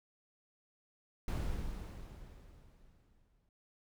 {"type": "noise with exponential decay", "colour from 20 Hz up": "brown", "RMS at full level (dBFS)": -34, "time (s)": [1.28, 3.49], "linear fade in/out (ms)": 2, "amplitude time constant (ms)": 480, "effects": []}